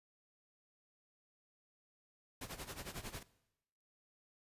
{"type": "noise with tremolo", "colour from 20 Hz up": "pink", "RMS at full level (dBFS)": -44, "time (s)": [2.41, 3.23], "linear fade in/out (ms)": 5, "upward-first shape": "sine", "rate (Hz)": 11, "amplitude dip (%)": 80, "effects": ["noise-tail reverb RT60 0.9 s tail -20 dB re dry", "resampled to 32000 Hz"]}